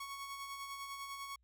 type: tone with tremolo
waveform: sawtooth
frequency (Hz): 1108.7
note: C#6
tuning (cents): 0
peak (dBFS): -38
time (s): 0-1.36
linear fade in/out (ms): 5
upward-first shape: sine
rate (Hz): 10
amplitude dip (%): 40
effects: added 60 Hz sine -70 dBFS peak until 1.43 s